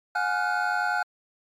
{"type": "tone cluster", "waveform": "triangle", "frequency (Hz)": [723, 832, 1410, 1501], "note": ["F#5", "G#5", "F6", "F#6"], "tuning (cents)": [-40, 3, 16, 24], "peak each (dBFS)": -27, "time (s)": [0.15, 1.03], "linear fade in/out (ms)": 5, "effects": ["MP3 96 kbps"]}